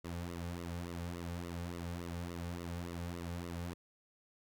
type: tone with flanger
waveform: sawtooth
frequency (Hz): 86.3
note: F2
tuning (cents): -20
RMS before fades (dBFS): -42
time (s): 0.04-3.74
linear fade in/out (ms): 10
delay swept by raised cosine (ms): 1.2 to 3.1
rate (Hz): 3.5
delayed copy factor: -0.95
effects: none